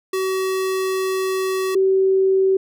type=tone pair in turn; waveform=square / sine; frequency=378.7 / 382.7 Hz; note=F#4 / G4; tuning=+40 / -42 cents; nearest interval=unison; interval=18 cents; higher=second; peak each=-20 / -13 dBFS; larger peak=second; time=0.13-1.75 / 1.75-2.57 s; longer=first; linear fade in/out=5 ms; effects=none